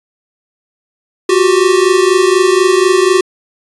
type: tone pair together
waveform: square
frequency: 360.1 / 384.2 Hz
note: F#4 / G4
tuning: -47 / -35 cents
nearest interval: minor second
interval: 112 cents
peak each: -11 dBFS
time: 1.29-3.21 s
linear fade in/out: 5 ms
effects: resampled to 24000 Hz